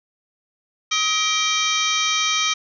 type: harmonic tone with a mistuned harmonic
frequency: 633 Hz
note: D#5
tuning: 30 cents sharp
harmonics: 2 / 3 / 4 / 5 / 6 / 7 / 8 / 9 / 10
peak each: -25 / -33 / -24 / -24 / -26 / -34 / -34 / -26 / -30 dBFS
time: 0.91-2.54 s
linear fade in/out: 10 ms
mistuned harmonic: 4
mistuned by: -130 cents
effects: none